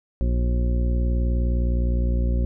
harmonic tone, 59.6 Hz, A#1, 39 cents sharp, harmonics 1 / 2 / 3 / 4 / 5 / 6 / 7 / 9, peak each -19 / -30 / -33 / -32 / -41 / -37 / -47 / -38 dBFS, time 0.21-2.45 s, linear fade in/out 0 ms, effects none

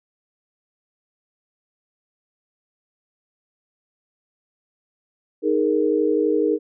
sine chord, D# suspended fourth, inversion none, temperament just, 311.1 / 414.8 / 466.7 Hz, D#4 / G#4 / A#4, 0 / -2 / +2 cents, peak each -21 dBFS, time 5.42-6.59 s, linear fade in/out 50 ms, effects none

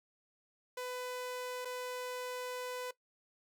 sawtooth tone with dropouts, 500 Hz, B4, 21 cents sharp, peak -35 dBFS, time 0.77-2.91 s, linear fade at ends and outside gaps 5 ms, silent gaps 1.649-1.653 s, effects noise-tail reverb RT60 0.1 s tail -18 dB re dry

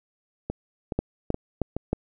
two click trains, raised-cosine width 2 ms, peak -10 / -15 dBFS, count 4 / 4, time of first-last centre 0.99-1.93 / 0.5-1.766 s, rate 3.19 / 2.37 Hz, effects none

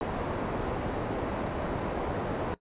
white low-pass noise, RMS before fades -32 dBFS, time 0.01-2.54 s, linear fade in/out 0 ms, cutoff 680 Hz, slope 12 dB/octave, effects noise-tail reverb RT60 0.1 s tail -18 dB re dry + resampled to 8000 Hz

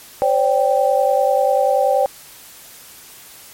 sine chord, C suspended second, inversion none, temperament equal with one note detuned, 523.3 / 573.6 / 784 Hz, C5 / D5 / G5, 0 / -41 / 0 cents, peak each -17 dBFS, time 0.22-2.06 s, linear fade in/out 0 ms, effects white hiss -41 dBFS RMS until 3.53 s + MP3 64 kbps

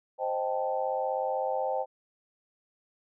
sine chord, A half-diminished seventh, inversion first, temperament equal, 523.3 / 622.3 / 784 / 880 Hz, C5 / Eb5 / G5 / A5, 0 / 0 / 0 / 0 cents, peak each -31 / -34 / -32 / -36 dBFS, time 0.18-1.86 s, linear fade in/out 50 ms, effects none

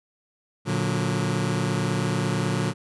sawtooth chord, Bb augmented, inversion none, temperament just, 116.54 / 145.68 / 182.1 Hz, Bb2 / D3 / F#3, 0 / -14 / -27 cents, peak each -23 dBFS, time 0.65-2.74 s, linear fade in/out 50 ms, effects resampled to 24000 Hz

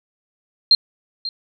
sine tone with echo, 4186 Hz, C8, in tune, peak -8 dBFS, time 0.71-0.75 s, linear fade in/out 2 ms, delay 540 ms, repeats 1, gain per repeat -15 dB, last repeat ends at 1.29 s, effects none

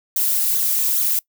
violet noise with flanger, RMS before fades -19 dBFS, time 0.16-1.19 s, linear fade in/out 2 ms, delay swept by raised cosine 0.37 to 3.17 ms, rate 2.4 Hz, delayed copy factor -0.8, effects noise-tail reverb RT60 0.1 s tail -23 dB re dry

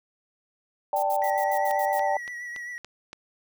sine chord, D suspended fourth, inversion none, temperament just, 587.3 / 783.1 / 881 Hz, D5 / G5 / A5, 0 / -2 / +2 cents, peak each -27 / -25 / -28 dBFS, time 0.93-2.17 s, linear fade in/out 2 ms
violet noise bursts, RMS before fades -38 dBFS, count 8, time 0.96-1.994 s, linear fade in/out 5 ms, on 68 ms, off 70 ms
triangle tone with vibrato, 1934 Hz, B6, 37 cents flat, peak -32 dBFS, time 1.22-2.78 s, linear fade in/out 0 ms, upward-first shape triangle, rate 7.6 Hz, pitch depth 40 cents each way
click train, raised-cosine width 0.2 ms, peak -23 dBFS, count 6, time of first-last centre 1.71-3.13 s, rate 3.52 Hz
effects none

